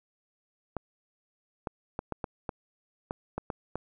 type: clicks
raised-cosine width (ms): 1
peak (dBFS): -18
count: 10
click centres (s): 0.767 / 1.672 / 1.991 / 2.123 / 2.242 / 2.492 / 3.109 / 3.38 / 3.502 / 3.756
effects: none